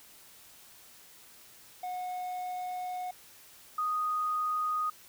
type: tone pair in turn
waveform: triangle / sine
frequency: 729 / 1241.6 Hz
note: F#5 / D#6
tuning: -26 / -4 cents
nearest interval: major sixth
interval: 922 cents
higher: second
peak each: -32 / -28 dBFS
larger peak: second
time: 1.83-3.11 / 3.78-4.9 s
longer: first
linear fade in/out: 5 ms
effects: white hiss -55 dBFS RMS until 5.08 s